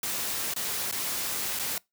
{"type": "noise with dropouts", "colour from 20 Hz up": "white", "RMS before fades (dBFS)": -31, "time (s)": [0.03, 1.78], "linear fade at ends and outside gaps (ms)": 2, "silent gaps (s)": [[0.538, 0.562], [0.913, 0.924], [1.59, 1.595]], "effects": ["noise-tail reverb RT60 0.2 s tail -25 dB re dry", "high-pass 80 Hz 12 dB/octave"]}